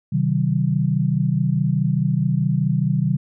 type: chord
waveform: sine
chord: C diminished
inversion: none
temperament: equal with one note detuned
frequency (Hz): 130.81 / 155.56 / 189.65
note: C3 / Eb3 / Gb3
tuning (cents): 0 / 0 / +43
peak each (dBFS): -21 / -20 / -22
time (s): 0.12-3.17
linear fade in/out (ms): 10
effects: none